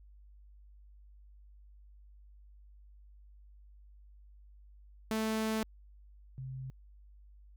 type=tone pair in turn; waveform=sawtooth / sine; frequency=219.7 / 130.96 Hz; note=A3 / C3; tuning=-2 / +2 cents; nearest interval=major sixth; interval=896 cents; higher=first; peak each=-27 / -39 dBFS; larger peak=first; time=5.11-5.63 / 6.38-6.7 s; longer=first; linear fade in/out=0 ms; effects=added 50 Hz sine -54 dBFS peak until 7.56 s